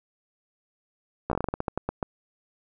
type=slowing click train; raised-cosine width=1 ms; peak=-13 dBFS; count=14; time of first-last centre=1.3-2.028 s; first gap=14 ms; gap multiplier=1.21; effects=none